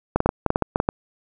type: clicks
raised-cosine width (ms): 1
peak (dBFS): -4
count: 11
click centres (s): 0.16 / 0.204 / 0.26 / 0.291 / 0.463 / 0.504 / 0.559 / 0.623 / 0.759 / 0.801 / 0.889
effects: none